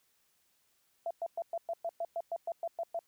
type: tone bursts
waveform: sine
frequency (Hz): 674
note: E5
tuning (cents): +38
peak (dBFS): -32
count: 13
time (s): 1.06-2.991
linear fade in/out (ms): 2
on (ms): 47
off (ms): 110
effects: white hiss -73 dBFS RMS until 3.07 s